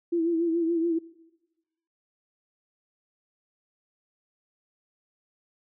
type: tone with vibrato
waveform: sine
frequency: 333.9 Hz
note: E4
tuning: 22 cents sharp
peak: -22 dBFS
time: 0.12-0.99 s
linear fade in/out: 10 ms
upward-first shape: sine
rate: 7 Hz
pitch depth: 53 cents each way
effects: noise-tail reverb RT60 1.0 s tail -18 dB re dry